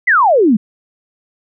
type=exponential sweep; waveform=sine; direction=down; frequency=2097 to 196 Hz; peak=-7 dBFS; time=0.07-0.57 s; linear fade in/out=10 ms; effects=none